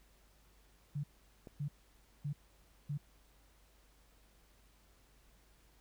sine tone bursts, 145 Hz, D3, 22 cents flat, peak -35 dBFS, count 4, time 0.95-2.978 s, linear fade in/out 10 ms, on 87 ms, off 560 ms
click, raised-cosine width 2 ms, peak -36 dBFS, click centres 1.472 s
effects added 50 Hz sine -66 dBFS peak until 5.8 s + pink hiss -69 dBFS RMS until 5.8 s

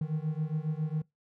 triangle beating tone pair, 151.9 / 159.2 Hz, D#3 / D#3, -41 / +40 cents, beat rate 7.3 Hz, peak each -30 / -31 dBFS, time 0.01-1.02 s, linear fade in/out 5 ms, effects noise-tail reverb RT60 0.2 s tail -24 dB re dry

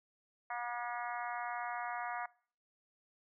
harmonic tone, 240.5 Hz, B3, 46 cents flat, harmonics 3 / 4 / 5 / 6 / 7 / 8 / 9, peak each -41 / -43 / -45 / -47 / -48 / -49 / -50 dBFS, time 0.5-2.26 s, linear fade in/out 5 ms, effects noise-tail reverb RT60 0.5 s tail -23 dB re dry

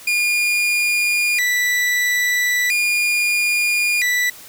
40% pulse tone with vibrato, 2186 Hz, C#7, 25 cents flat, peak -15 dBFS, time 0.07-4.3 s, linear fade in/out 5 ms, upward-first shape square, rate 0.38 Hz, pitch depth 180 cents each way, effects white hiss -40 dBFS RMS until 4.48 s

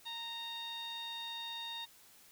sawtooth tone with low-pass filter, 925 Hz, A#5, 14 cents flat, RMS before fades -43 dBFS, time 0.05-1.86 s, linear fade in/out 20 ms, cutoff 3800 Hz, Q 9.4, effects white hiss -61 dBFS RMS until 2.31 s

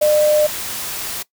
sine tone in noise, 603 Hz, D5, 46 cents sharp, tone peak -11 dBFS, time 0.01-0.47 s, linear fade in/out 10 ms, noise white, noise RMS -26 dBFS, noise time 0.01-1.23 s, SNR +12 dB, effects noise-tail reverb RT60 0.1 s tail -20 dB re dry

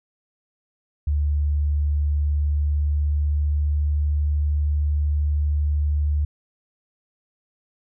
sine tone with pitch glide, 73.42 to 73.93 Hz, D2 to D2, 0 to +12 cents, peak -18 dBFS, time 1.07-6.25 s, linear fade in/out 5 ms, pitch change +12 cents, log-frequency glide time 2.14-3.95 s, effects none

